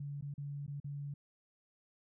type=tone with dropouts; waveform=sine; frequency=142.8 Hz; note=D3; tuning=48 cents flat; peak=-39 dBFS; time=0-1.14 s; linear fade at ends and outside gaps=5 ms; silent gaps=0.211-0.223 / 0.34-0.379 / 0.665-0.678 / 0.801-0.843 s; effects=none